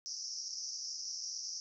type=band-pass noise; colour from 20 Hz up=white; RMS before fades=-42 dBFS; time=0.06-1.6 s; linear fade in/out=0 ms; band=5100 to 5900 Hz; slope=96 dB/octave; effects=none